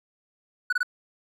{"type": "tone bursts", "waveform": "triangle", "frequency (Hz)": 1480, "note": "F#6", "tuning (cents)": 0, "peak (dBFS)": -19, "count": 3, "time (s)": [0.7, 0.831], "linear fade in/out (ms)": 5, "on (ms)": 27, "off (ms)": 25, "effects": []}